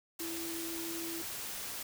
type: tone in noise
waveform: sine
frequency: 332.5 Hz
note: E4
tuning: 15 cents sharp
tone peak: -40 dBFS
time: 0.2-1.22 s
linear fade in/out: 5 ms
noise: white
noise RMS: -41 dBFS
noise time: 0.19-1.83 s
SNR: -2 dB
effects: none